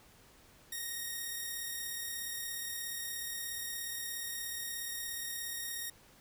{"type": "tone with amplitude modulation", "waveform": "5% pulse", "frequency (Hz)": 1864.7, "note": "A#6", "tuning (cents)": 0, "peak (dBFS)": -26, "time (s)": [0.72, 5.9], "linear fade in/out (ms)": 5, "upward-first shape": "sine", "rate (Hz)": 36.9, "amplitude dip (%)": 25, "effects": ["pink hiss -61 dBFS RMS until 6.2 s"]}